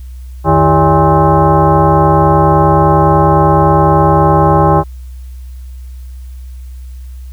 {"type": "tone with frequency modulation", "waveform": "sine", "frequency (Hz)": 329.6, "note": "E4", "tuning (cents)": 0, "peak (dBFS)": -5, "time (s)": [0.44, 4.84], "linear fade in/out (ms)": 50, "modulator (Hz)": 243, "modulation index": 3.1, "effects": ["added 63 Hz sine -25 dBFS peak until 7.32 s", "white hiss -50 dBFS RMS until 7.32 s"]}